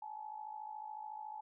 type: tone with amplitude modulation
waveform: sine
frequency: 857 Hz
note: A5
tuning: 46 cents flat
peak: -40 dBFS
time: 0.02-1.41 s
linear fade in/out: 5 ms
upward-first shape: sine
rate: 53.9 Hz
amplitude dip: 75%
effects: none